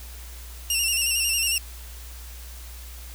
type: tone with vibrato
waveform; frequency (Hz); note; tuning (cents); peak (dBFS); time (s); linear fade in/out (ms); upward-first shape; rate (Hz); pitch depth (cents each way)
15% pulse; 2762; F7; -20; -14; 0.7-1.58; 2; square; 11; 41
effects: added 60 Hz sine -38 dBFS peak until 3.14 s + white hiss -45 dBFS RMS until 3.14 s